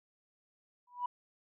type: tone with exponential growth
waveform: sine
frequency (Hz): 980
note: B5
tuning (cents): -14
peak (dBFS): -28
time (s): 0.87-1.06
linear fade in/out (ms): 5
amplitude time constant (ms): 40
effects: tanh soft clip ceiling -26 dBFS